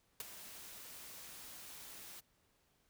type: noise with ADSR envelope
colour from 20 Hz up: white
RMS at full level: -39 dBFS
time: 0.2-2.21 s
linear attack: 3 ms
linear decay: 17 ms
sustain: -13 dB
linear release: 19 ms
effects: pink hiss -75 dBFS RMS until 2.89 s